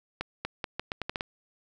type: accelerating click train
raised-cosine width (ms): 0.3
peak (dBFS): -15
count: 9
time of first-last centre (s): 0.21-1.209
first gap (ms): 240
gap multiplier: 0.8
effects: none